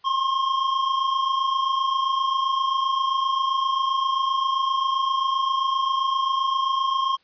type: tone pair together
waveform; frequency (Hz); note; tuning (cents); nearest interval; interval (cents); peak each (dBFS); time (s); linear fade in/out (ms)
square; 1046.5 / 1074.1; C6 / C6; 0 / +45; unison; 45; -28 / -22; 0.04-7.17; 20
effects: white hiss -62 dBFS RMS until 7.23 s + resampled to 11025 Hz